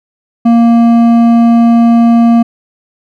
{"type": "tone with hard clipping", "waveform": "sine", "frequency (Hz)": 233.1, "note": "A#3", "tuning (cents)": 0, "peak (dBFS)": -5, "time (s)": [0.45, 2.43], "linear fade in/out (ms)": 10, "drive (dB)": 8, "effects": []}